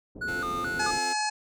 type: low-pass noise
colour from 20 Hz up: white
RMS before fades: -41 dBFS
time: 0.15-0.99 s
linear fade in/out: 10 ms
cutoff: 420 Hz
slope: 24 dB/octave
type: tone with vibrato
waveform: triangle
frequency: 1338 Hz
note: E6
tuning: 25 cents sharp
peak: -27 dBFS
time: 0.21-0.91 s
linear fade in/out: 10 ms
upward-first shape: square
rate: 2.3 Hz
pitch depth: 160 cents each way
type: chord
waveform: sawtooth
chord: F major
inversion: second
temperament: just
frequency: 261.9 / 349.2 / 436.5 Hz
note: C4 / F4 / A4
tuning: +2 / 0 / -14 cents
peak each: -37 dBFS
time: 0.27-1.14 s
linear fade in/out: 20 ms
type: harmonic tone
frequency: 850 Hz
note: G#5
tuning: 40 cents sharp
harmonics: 1 / 2 / 3 / 5 / 6 / 7 / 8 / 9 / 10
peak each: -28 / -33 / -37 / -35 / -38 / -40 / -40 / -44 / -41 dBFS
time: 0.79-1.3 s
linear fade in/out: 10 ms
effects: none